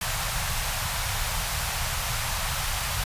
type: band-stop noise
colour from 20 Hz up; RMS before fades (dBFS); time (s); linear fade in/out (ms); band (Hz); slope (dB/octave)
pink; -28; 0.01-3.04; 5; 140 to 690; 24
effects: resampled to 32000 Hz